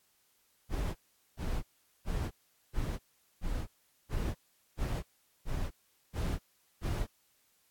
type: noise bursts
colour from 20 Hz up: brown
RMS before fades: -33 dBFS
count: 10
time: 0.69-7.07 s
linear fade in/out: 50 ms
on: 260 ms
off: 420 ms
effects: white hiss -71 dBFS RMS until 7.7 s + AAC 64 kbps